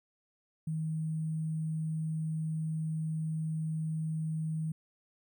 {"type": "tone with sample-and-hold", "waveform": "sine", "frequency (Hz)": 158.5, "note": "D#3", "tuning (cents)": 32, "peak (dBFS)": -31, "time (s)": [0.67, 4.72], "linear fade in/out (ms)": 5, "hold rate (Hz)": 8820, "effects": []}